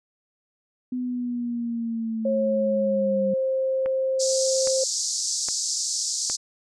sine linear sweep, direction down, 252 to 195.9 Hz, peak -25 dBFS, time 0.92-3.34 s, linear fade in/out 5 ms
sine tone with pitch glide, 543 to 527.5 Hz, C#5 to C5, -36 to +14 cents, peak -21 dBFS, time 2.25-4.84 s, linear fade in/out 5 ms, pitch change -50 cents, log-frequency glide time 2.84-3.39 s
click train, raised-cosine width 0.5 ms, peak -20 dBFS, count 4, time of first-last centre 3.86-6.299 s, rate 1.23 Hz
white band-pass noise, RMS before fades -27 dBFS, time 4.19-6.37 s, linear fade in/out 20 ms, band 4600 to 7700 Hz, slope 48 dB/octave
effects none

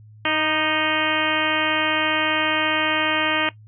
harmonic tone with a mistuned harmonic, 311.6 Hz, D#4, 3 cents sharp, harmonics 1 / 2 / 3 / 4 / 5 / 6 / 7 / 8 / 9 / 10, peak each -28 / -28 / -28 / -28 / -28 / -28 / -28 / -28 / -28 / -28 dBFS, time 0.25-3.49 s, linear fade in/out 2 ms, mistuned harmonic 4, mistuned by -26 cents, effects noise-tail reverb RT60 0.1 s tail -17 dB re dry + added 107 Hz sine -43 dBFS peak until 3.67 s

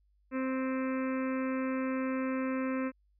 harmonic tone, 261.6 Hz, C4, in tune, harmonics 1 / 2 / 4 / 5 / 6 / 7 / 8 / 9 / 10, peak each -31 / -37 / -43 / -45 / -47 / -48 / -49 / -50 / -51 dBFS, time 0.31-2.92 s, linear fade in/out 50 ms, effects added 50 Hz sine -66 dBFS peak until 3.19 s

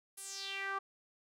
sawtooth tone with band-pass filter sweep, 392 Hz, G4, in tune, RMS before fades -41 dBFS, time 0.17-0.79 s, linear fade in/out 10 ms, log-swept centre 11000 to 1100 Hz, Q 3.8, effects none

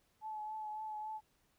sine tone with vibrato, 860 Hz, A5, 40 cents flat, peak -40 dBFS, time 0.21-1.21 s, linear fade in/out 50 ms, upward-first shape triangle, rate 3.6 Hz, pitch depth 27 cents each way, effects pink hiss -75 dBFS RMS until 1.58 s

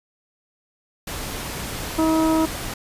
pink noise, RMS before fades -30 dBFS, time 1.07-2.74 s, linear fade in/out 5 ms
harmonic tone, 319.4 Hz, D#4, 45 cents sharp, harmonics 1 / 2 / 3 / 4, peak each -17 / -25 / -26 / -30 dBFS, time 1.98-2.46 s, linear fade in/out 10 ms
effects resampled to 32000 Hz

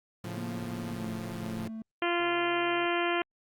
sawtooth chord, A augmented, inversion none, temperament equal, 110 / 138.59 / 174.61 Hz, A2 / C#3 / E#3, 0 / 0 / 0 cents, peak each -35 / -40 / -35 dBFS, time 0.24-1.68 s, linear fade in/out 5 ms
triangle tone with pitch glide, 236.5 to 221.9 Hz, A#3 to A3, +25 to +15 cents, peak -34 dBFS, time 0.37-1.82 s, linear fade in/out 2 ms, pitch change -110 cents, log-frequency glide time 0.91-1.04 s
harmonic tone, 346.1 Hz, F4, 16 cents flat, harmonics 1 / 2 / 3 / 4 / 5 / 6 / 7 / 8 / 9, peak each -30 / -33 / -35 / -36 / -37 / -38 / -38 / -39 / -40 dBFS, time 2.02-3.22 s, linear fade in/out 2 ms
click train, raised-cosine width 1 ms, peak -37 dBFS, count 87, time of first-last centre 2.2-2.856 s, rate 131 Hz
effects Opus 48 kbps

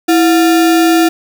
sine tone with sample-and-hold, 329.6 Hz, E4, in tune, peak -6 dBFS, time 0.08-1.09 s, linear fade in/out 10 ms, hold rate 1050 Hz, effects none

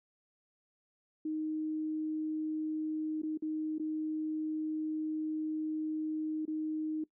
sine tone with dropouts, 311.1 Hz, D#4, in tune, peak -32 dBFS, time 1.25-7.04 s, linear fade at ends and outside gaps 5 ms, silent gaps 3.219-3.232 / 3.375-3.422 / 3.783-3.796 / 6.454-6.478 s, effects noise-tail reverb RT60 0.1 s tail -20 dB re dry

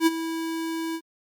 square tone with ADSR envelope, 326.8 Hz, E4, 15 cents flat, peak -15 dBFS, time 0-1.01 s, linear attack 65 ms, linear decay 29 ms, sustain -13 dB, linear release 61 ms, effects Opus 48 kbps

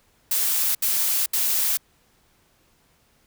blue noise bursts, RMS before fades -22 dBFS, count 3, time 0.31-1.772 s, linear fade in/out 5 ms, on 440 ms, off 71 ms, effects pink hiss -62 dBFS RMS until 3.26 s

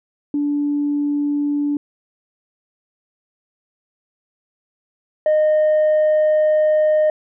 sine tone pair in turn, 290.2 / 614.9 Hz, D4 / D#5, -21 / -21 cents, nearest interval octave + minor second, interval 1300 cents, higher second, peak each -16 / -10 dBFS, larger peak second, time 0.34-1.77 / 5.26-7.1 s, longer second, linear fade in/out 2 ms, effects tanh soft clip ceiling -11 dBFS

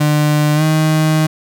35% pulse tone with pitch glide, 150 to 156.37 Hz, D3 to D#3, +37 to +9 cents, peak -9 dBFS, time 0-1.27 s, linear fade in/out 10 ms, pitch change +72 cents, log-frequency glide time 0.55-0.63 s, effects none

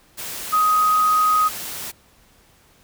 sine tone in noise, 1254 Hz, D#6, 13 cents sharp, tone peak -14 dBFS, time 0.52-1.49 s, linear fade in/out 20 ms, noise white, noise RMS -31 dBFS, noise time 0.17-1.92 s, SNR +14 dB, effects pink hiss -55 dBFS RMS until 2.83 s

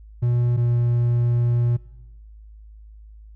triangle tone pair in turn, 120.8 / 119.69 Hz, B2 / A#2, -38 / +46 cents, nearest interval unison, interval 16 cents, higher first, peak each -15 dBFS, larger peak neither, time 0.22-0.57 / 0.57-1.77 s, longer second, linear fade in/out 10 ms, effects noise-tail reverb RT60 1.0 s tail -21 dB re dry + added 53 Hz sine -41 dBFS peak until 3.35 s

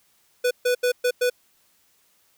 square tone bursts at uneven times, 493.9 Hz, B4, in tune, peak -19 dBFS, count 5, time 0.44-0.51 / 0.65-0.75 / 0.83-0.92 / 1.04-1.11 / 1.21-1.3 s, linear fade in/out 10 ms, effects white hiss -63 dBFS RMS until 2.37 s

